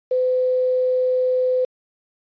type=tone with quantisation; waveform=sine; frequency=508 Hz; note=B4; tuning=49 cents sharp; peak=-16 dBFS; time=0.11-1.65 s; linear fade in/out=5 ms; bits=7; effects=resampled to 11025 Hz